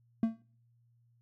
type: tone with exponential decay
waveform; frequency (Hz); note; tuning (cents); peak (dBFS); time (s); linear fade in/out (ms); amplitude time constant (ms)
triangle; 225.7; A3; +44; -20; 0.23-0.42; 2; 41
effects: noise-tail reverb RT60 0.5 s tail -22 dB re dry + added 118 Hz sine -65 dBFS peak until 1.21 s